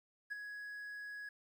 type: tone with ADSR envelope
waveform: triangle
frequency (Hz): 1671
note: G#6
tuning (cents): +10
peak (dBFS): -34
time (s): 0.3-1.29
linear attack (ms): 22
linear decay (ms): 15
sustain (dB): -8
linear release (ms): 4
effects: tanh soft clip ceiling -33 dBFS + 12-bit